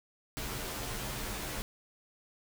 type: noise with comb filter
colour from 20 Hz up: pink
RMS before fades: -38 dBFS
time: 0.37-1.62 s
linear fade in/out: 0 ms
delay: 12 ms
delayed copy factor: -0.9
effects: none